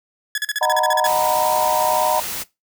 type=tone bursts; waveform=sawtooth; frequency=1695 Hz; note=G#6; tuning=35 cents sharp; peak=-15 dBFS; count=11; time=0.35-1.069 s; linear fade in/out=2 ms; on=29 ms; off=40 ms
type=chord; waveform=sine; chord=B major seventh; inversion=first; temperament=just; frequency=617.4 / 740.8 / 926 / 987.8 Hz; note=D#5 / F#5 / A#5 / B5; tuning=-14 / +2 / -12 / 0 cents; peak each=-21 / -21 / -21 / -23 dBFS; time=0.61-2.2 s; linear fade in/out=5 ms
type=noise; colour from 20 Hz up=white; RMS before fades=-27 dBFS; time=1.04-2.44 s; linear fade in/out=20 ms
effects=noise-tail reverb RT60 0.2 s tail -19 dB re dry